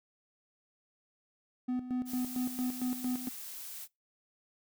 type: tone with tremolo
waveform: triangle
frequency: 251 Hz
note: B3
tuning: 28 cents sharp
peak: -28 dBFS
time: 1.68-3.29 s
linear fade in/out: 10 ms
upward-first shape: square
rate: 4.4 Hz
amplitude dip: 70%
type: noise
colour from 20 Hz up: blue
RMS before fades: -44 dBFS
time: 2.05-3.88 s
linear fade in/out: 50 ms
effects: noise-tail reverb RT60 0.2 s tail -23 dB re dry